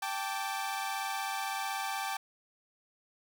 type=chord; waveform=sawtooth; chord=G suspended second; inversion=none; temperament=equal with one note detuned; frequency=784 / 880 / 1165.2 Hz; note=G5 / A5 / D6; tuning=0 / 0 / -14 cents; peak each=-32 / -35 / -36 dBFS; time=0.02-2.17 s; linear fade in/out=5 ms; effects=none